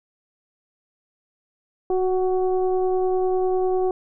sine tone with frequency modulation, 370 Hz, F#4, in tune, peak -18 dBFS, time 1.9-3.91 s, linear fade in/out 2 ms, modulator 375 Hz, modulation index 0.75, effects none

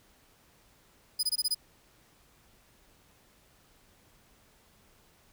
sawtooth tone bursts, 4978 Hz, D#8, in tune, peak -23 dBFS, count 6, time 1.19-1.547 s, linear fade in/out 10 ms, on 42 ms, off 21 ms, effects pink hiss -63 dBFS RMS until 5.32 s

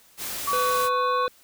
white noise, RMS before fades -32 dBFS, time 0.17-0.9 s, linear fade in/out 50 ms
sine tone with pitch glide, 1136 to 1103 Hz, C#6 to C#6, +42 to -9 cents, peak -22 dBFS, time 0.47-1.27 s, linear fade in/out 10 ms, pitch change -51 cents, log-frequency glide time 0.58-0.98 s
harmonic tone, 500 Hz, B4, 21 cents sharp, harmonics 1 / 3 / 5 / 7 / 8, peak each -26 / -33 / -40 / -41 / -39 dBFS, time 0.53-1.28 s, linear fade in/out 0 ms
effects white hiss -56 dBFS RMS until 1.43 s

